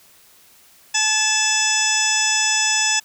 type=harmonic tone with a mistuned harmonic; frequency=863 Hz; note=A5; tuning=34 cents flat; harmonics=1 / 2 / 3 / 4 / 6 / 7 / 8 / 9; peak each=-27 / -25 / -23 / -25 / -23 / -25 / -24 / -25 dBFS; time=0.94-3 s; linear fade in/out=10 ms; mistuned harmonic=3; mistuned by=+30 cents; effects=white hiss -51 dBFS RMS until 3.04 s

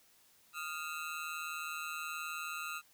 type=ring-modulated tone; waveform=25% pulse; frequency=1318.5 Hz; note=E6; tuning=in tune; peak=-32 dBFS; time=0.53-2.82 s; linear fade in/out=50 ms; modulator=79.5 Hz; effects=white hiss -66 dBFS RMS until 2.93 s

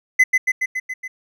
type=tone with echo; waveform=triangle; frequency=2028 Hz; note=B6; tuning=45 cents sharp; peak=-7 dBFS; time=0.19-0.24 s; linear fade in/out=10 ms; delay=140 ms; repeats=6; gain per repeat=-3 dB; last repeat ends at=1.08 s; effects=none

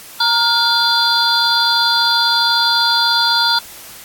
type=tone cluster; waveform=sine; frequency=930 / 1419 / 3469 / 4138 / 4692 Hz; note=A#5 / F6 / A7 / C8 / D8; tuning=-4 / +27 / -25 / -20 / -2 cents; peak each=-18 dBFS; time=0.2-3.59 s; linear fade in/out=5 ms; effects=white hiss -36 dBFS RMS until 4.04 s + AAC 64 kbps

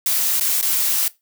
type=noise with dropouts; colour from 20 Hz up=blue; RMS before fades=-19 dBFS; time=0.06-1.08 s; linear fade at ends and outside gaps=2 ms; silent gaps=0.399-0.409 / 0.613-0.626 s; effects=noise-tail reverb RT60 0.2 s tail -19 dB re dry

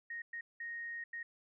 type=tone bursts at uneven times; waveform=sine; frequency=1864.7 Hz; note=A#6; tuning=in tune; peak=-40 dBFS; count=4; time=0.1-0.22 / 0.33-0.41 / 0.6-1.04 / 1.13-1.23 s; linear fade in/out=5 ms; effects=none

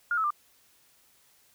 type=tone with pitch steps; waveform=sine; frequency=1417 / 1299.4 / 1191.6 Hz; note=F6 / E6 / D6; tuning=+25 / -25 / +25 cents; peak=-24 dBFS; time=0.11-0.305 s; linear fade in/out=2 ms; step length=65 ms; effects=white hiss -63 dBFS RMS until 1.54 s

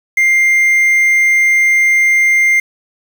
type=tone with quantisation; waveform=triangle; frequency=2100 Hz; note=C7; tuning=6 cents sharp; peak=-6 dBFS; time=0.17-2.6 s; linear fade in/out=5 ms; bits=5; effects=none

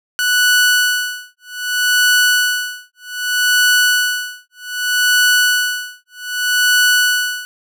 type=tone with tremolo; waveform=sawtooth; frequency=1480 Hz; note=F#6; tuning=in tune; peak=-6 dBFS; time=0.19-7.45 s; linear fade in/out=0 ms; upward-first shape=sine; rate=0.64 Hz; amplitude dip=100%; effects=none

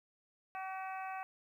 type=harmonic tone with a mistuned harmonic; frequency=380 Hz; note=F#4; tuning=46 cents sharp; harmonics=2 / 3 / 4 / 5 / 6 / 7; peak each=-41 / -47 / -49 / -53 / -55 / -52 dBFS; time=0.55-1.23 s; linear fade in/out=0 ms; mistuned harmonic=7; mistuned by=-44 cents; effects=12-bit

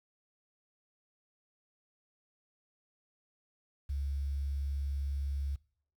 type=tone with quantisation; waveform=sine; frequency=69.7 Hz; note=C#2; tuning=10 cents sharp; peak=-32 dBFS; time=3.89-5.56 s; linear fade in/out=10 ms; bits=10; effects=noise-tail reverb RT60 0.6 s tail -23 dB re dry

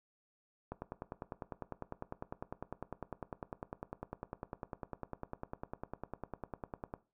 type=click train; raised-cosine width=1 ms; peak=-26 dBFS; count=63; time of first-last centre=0.72-6.939 s; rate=9.97 Hz; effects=noise-tail reverb RT60 0.3 s tail -17 dB re dry

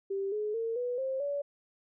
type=tone with pitch steps; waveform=sine; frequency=392 / 422.6 / 455.5 / 491 / 529.3 / 570.6 Hz; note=G4 / G#4 / A#4 / B4 / C5 / C#5; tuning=0 / +30 / -40 / -10 / +20 / +50 cents; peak=-30 dBFS; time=0.1-1.42 s; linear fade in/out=10 ms; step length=220 ms; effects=none

